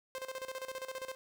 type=tone with tremolo; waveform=sawtooth; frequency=523.3 Hz; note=C5; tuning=in tune; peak=-34 dBFS; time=0.15-1.15 s; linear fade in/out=0 ms; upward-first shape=square; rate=15 Hz; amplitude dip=75%; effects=none